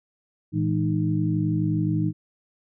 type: tone cluster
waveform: sine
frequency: 111.3 / 163.1 / 210.4 / 308.2 Hz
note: A2 / E3 / G#3 / D#4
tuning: +20 / -18 / +23 / -16 cents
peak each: -26 / -24 / -32 / -26 dBFS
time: 0.52-2.13 s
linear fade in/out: 50 ms
effects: none